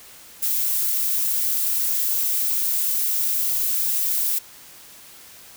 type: noise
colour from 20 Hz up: violet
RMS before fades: -22 dBFS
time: 0.42-4.39 s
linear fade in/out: 10 ms
effects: white hiss -45 dBFS RMS until 5.56 s